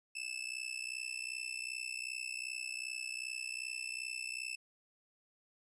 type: tone with amplitude modulation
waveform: sawtooth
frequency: 2637 Hz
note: E7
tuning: in tune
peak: -32 dBFS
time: 0.15-4.56 s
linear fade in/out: 10 ms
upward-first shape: sine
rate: 62.6 Hz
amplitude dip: 90%
effects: resampled to 24000 Hz